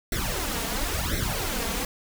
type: noise with flanger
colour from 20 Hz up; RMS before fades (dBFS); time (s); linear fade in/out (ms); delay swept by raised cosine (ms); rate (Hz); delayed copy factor
pink; -28; 0.12-1.85; 2; 0.51 to 4.41; 0.96; +0.9
effects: none